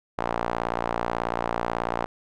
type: tone with band-pass filter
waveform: sawtooth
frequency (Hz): 58.27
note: A#1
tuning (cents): 0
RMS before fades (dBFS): -28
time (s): 0.18-2.06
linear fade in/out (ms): 5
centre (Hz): 880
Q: 1.5
effects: none